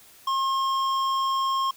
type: tone with hard clipping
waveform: triangle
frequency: 1072 Hz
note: C6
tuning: 42 cents sharp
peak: -24 dBFS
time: 0.27-1.71 s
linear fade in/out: 5 ms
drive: 14 dB
effects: white hiss -52 dBFS RMS until 1.76 s